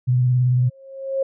sine tone with vibrato, 125.3 Hz, B2, 25 cents sharp, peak -14 dBFS, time 0.07-0.7 s, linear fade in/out 20 ms, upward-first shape sine, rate 18 Hz, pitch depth 32 cents each way
sine tone with exponential growth, 539 Hz, C#5, 49 cents flat, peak -16 dBFS, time 0.58-1.23 s, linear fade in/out 5 ms, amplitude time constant 140 ms
effects none

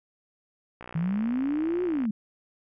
click train, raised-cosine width 0.5 ms, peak -26 dBFS, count 76, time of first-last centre 0.81-2.054 s, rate 60.3 Hz
sine linear two-way sweep, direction up then down, 155.7 to 366.3 to 201.2 Hz, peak -24 dBFS, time 0.95-2.11 s, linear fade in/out 5 ms, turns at 1.84 s
effects none

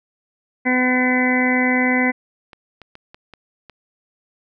harmonic tone, 252.7 Hz, B3, 40 cents sharp, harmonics 1 / 2 / 3 / 4 / 6 / 7 / 8 / 9, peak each -18 / -25 / -26 / -30 / -29 / -30 / -19 / -30 dBFS, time 0.65-2.12 s, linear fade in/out 20 ms
clicks, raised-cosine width 0.3 ms, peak -24 dBFS, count 6, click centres 2.532 / 2.817 / 2.954 / 3.145 / 3.337 / 3.697 s
effects none

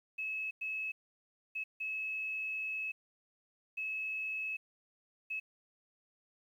sine tone bursts at uneven times, 2585 Hz, E7, 34 cents flat, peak -35 dBFS, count 6, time 0.18-0.51 / 0.61-0.92 / 1.55-1.64 / 1.8-2.92 / 3.77-4.57 / 5.3-5.4 s, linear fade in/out 10 ms, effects 11-bit

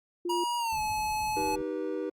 sine tone, 349.2 Hz, F4, in tune, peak -29 dBFS, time 0.25-0.44 s, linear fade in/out 5 ms
square tone with pitch glide, 956 to 856.6 Hz, A#5 to A5, +43 to -47 cents, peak -29 dBFS, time 0.29-1.56 s, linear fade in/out 10 ms, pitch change -190 cents, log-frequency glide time 0.58-0.8 s
pink low-pass noise, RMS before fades -46 dBFS, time 0.72-1.62 s, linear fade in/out 5 ms, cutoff 190 Hz, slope 12 dB/octave
triangle chord, Eb augmented, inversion none, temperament just, 311.1 / 388.9 / 486.1 Hz, Eb4 / G4 / B4, 0 / -14 / -28 cents, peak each -33 dBFS, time 1.36-2.1 s, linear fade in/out 10 ms
effects Opus 32 kbps

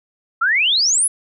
sine exponential sweep, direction up, 1300 to 10950 Hz, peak -13 dBFS, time 0.41-1.08 s, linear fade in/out 10 ms, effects none

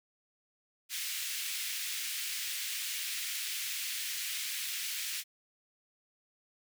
pink high-pass noise, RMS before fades -37 dBFS, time 0.89-5.24 s, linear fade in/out 50 ms, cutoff 2100 Hz, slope 24 dB/octave, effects none

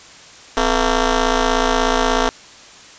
10% pulse ring-modulated tone, 230.3 Hz, A#3, 21 cents flat, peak -3 dBFS, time 0.57-2.29 s, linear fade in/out 0 ms, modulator 202 Hz, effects white hiss -41 dBFS RMS until 2.98 s + resampled to 16000 Hz

